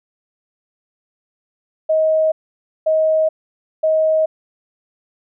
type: tone bursts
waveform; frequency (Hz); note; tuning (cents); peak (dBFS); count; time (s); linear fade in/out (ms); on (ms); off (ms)
sine; 631; D#5; +24; -12; 3; 1.89-4.26; 10; 430; 540
effects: none